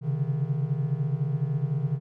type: tone cluster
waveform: triangle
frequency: 132.3 / 142.1 / 156.2 Hz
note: C3 / C#3 / D#3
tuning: +20 / +43 / +7 cents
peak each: -27 dBFS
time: 0.01-2 s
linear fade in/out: 50 ms
effects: none